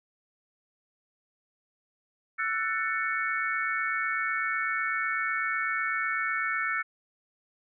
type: chord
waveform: sine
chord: F# minor seventh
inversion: third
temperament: just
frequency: 1332 / 1480 / 1776 / 2220 Hz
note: E6 / F#6 / A6 / C#7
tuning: +18 / 0 / +16 / +2 cents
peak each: -32 / -33 / -32 / -32 dBFS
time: 2.38-6.83 s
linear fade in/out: 20 ms
effects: none